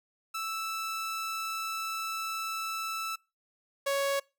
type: tone pair in turn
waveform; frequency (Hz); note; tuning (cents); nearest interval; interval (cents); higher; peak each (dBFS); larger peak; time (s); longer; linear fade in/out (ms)
sawtooth; 1318.5 / 555.9; E6 / C#5; 0 / +5; octave + minor third; 1495; first; -29 / -23; second; 0.34-3.16 / 3.86-4.2; first; 10
effects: noise-tail reverb RT60 0.3 s tail -26 dB re dry